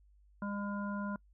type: harmonic tone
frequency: 202.7 Hz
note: G#3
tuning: 42 cents flat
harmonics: 1 / 3 / 5 / 7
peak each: -36 / -46 / -44 / -45 dBFS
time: 0.42-1.16 s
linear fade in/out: 2 ms
effects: noise-tail reverb RT60 0.1 s tail -26 dB re dry + added 50 Hz sine -61 dBFS peak until 1.33 s